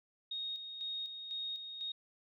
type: tone with tremolo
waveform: sine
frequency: 3729 Hz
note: A#7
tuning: in tune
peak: -37 dBFS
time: 0.31-1.92 s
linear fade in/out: 5 ms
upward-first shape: square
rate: 2 Hz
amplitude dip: 50%
effects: none